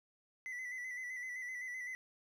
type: tone with vibrato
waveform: triangle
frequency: 2000 Hz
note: B6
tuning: 21 cents sharp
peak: -39 dBFS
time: 0.46-1.95 s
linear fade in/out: 0 ms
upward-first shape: square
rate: 7.8 Hz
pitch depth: 35 cents each way
effects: none